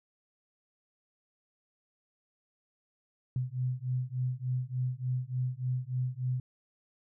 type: beating tone pair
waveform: sine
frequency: 125.2 / 128.6 Hz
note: B2 / C3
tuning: +24 / -30 cents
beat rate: 3.4 Hz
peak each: -33 / -33 dBFS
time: 3.36-6.4 s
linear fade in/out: 2 ms
effects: none